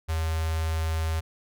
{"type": "tone with notch filter", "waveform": "square", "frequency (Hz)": 80.5, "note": "E2", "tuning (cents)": -41, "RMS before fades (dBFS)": -27, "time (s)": [0.08, 1.21], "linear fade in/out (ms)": 20, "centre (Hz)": 270, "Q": 0.65, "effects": []}